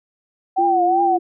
sine tone with vibrato, 754 Hz, F#5, 32 cents sharp, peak -14 dBFS, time 0.56-1.18 s, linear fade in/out 20 ms, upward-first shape triangle, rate 2.7 Hz, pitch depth 120 cents each way
sine tone, 344.5 Hz, F4, 24 cents flat, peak -20 dBFS, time 0.58-1.19 s, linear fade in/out 10 ms
effects none

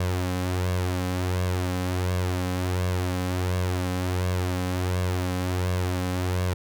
sawtooth tone with flanger, 90.9 Hz, F#2, 30 cents flat, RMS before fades -26 dBFS, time 0-6.54 s, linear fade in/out 5 ms, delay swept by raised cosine 1.8 to 3.9 ms, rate 1.4 Hz, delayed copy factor +0.55, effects none

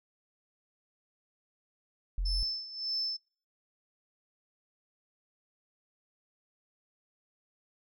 sine tone, 44.11 Hz, F1, 18 cents sharp, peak -27 dBFS, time 2.18-2.43 s, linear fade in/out 0 ms
sine tone with tremolo, 5274 Hz, E8, in tune, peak -29 dBFS, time 2.25-3.17 s, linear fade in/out 10 ms, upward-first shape sine, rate 1.7 Hz, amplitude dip 80%
effects noise-tail reverb RT60 0.4 s tail -24 dB re dry + tanh soft clip ceiling -24 dBFS

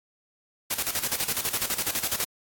white noise with tremolo, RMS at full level -26 dBFS, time 0.7-2.25 s, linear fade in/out 10 ms, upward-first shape square, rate 12 Hz, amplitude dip 70%, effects AAC 64 kbps

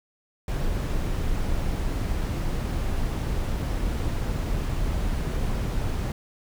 brown noise, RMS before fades -26 dBFS, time 0.48-6.12 s, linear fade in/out 2 ms, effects none

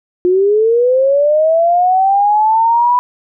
sine linear sweep, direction up, 353 to 991 Hz, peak -8 dBFS, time 0.25-2.99 s, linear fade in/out 0 ms, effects none

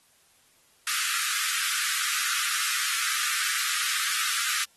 pink high-pass noise, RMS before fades -28 dBFS, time 0.87-4.64 s, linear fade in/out 2 ms, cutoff 1200 Hz, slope 96 dB/octave, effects white hiss -62 dBFS RMS until 4.76 s + AAC 32 kbps

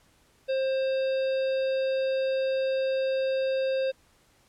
harmonic tone, 530 Hz, C5, 22 cents sharp, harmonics 1 / 3 / 5 / 7 / 9, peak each -24 / -42 / -41 / -44 / -48 dBFS, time 0.48-3.92 s, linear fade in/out 20 ms, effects pink hiss -63 dBFS RMS until 4.48 s + low-pass 12000 Hz 12 dB/octave

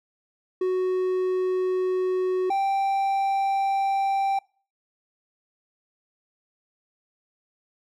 triangle tone pair in turn, 370 / 784 Hz, F#4 / G5, 0 / 0 cents, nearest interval octave + minor second, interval 1300 cents, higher second, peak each -19 dBFS, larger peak neither, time 0.61-2.5 / 2.5-4.39 s, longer neither, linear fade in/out 5 ms, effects noise-tail reverb RT60 0.4 s tail -24 dB re dry

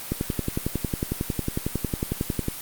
click train, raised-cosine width 3 ms, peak -11 dBFS, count 27, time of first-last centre 0.12-2.484 s, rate 11 Hz, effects white hiss -36 dBFS RMS until 2.61 s + Opus 32 kbps

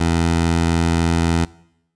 15% pulse tone, 83.6 Hz, E2, 25 cents sharp, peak -9 dBFS, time 0-1.45 s, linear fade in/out 5 ms, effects noise-tail reverb RT60 0.8 s tail -22 dB re dry + resampled to 22050 Hz

